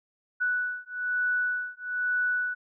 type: beating tone pair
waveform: sine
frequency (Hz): 1480 / 1481.1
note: F#6 / F#6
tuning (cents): 0 / +1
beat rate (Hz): 1.1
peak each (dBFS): -29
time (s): 0.4-2.55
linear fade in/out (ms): 20
effects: none